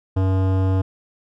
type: tone with hard clipping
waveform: sine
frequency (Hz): 94.7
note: F#2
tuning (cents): +41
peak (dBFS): -18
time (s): 0.16-0.82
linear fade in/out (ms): 10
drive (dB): 17
effects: none